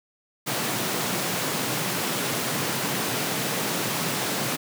pink high-pass noise, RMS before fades -27 dBFS, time 0.46-4.57 s, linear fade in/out 20 ms, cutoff 120 Hz, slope 48 dB/octave, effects none

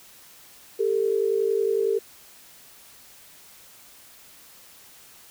sine tone pair together, 397.8 / 448.7 Hz, G4 / A4, +25 / +34 cents, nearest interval major second, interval 209 cents, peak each -23 dBFS, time 0.79-1.99 s, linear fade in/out 10 ms, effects white hiss -50 dBFS RMS until 5.3 s

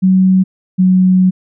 sine tone pair in turn, 187.5 / 185.13 Hz, F#3 / F#3, +23 / +1 cents, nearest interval unison, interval 22 cents, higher first, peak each -6 dBFS, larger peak neither, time 0.02-0.44 / 0.78-1.31 s, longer second, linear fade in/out 20 ms, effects none

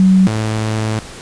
sine / sawtooth tone pair in turn, 188.2 / 109.39 Hz, F#3 / A2, +30 / -10 cents, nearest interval major sixth, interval 940 cents, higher first, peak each -6 / -12 dBFS, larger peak first, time 0-0.27 / 0.27-0.99 s, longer second, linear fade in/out 0 ms, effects pink hiss -33 dBFS RMS until 1.21 s + resampled to 22050 Hz

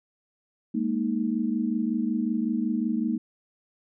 sine chord, Ab suspended second, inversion none, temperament equal, 207.7 / 233.1 / 311.1 Hz, Ab3 / Bb3 / Eb4, 0 / 0 / 0 cents, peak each -29 / -26 / -30 dBFS, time 0.74-3.18 s, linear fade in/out 10 ms, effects none

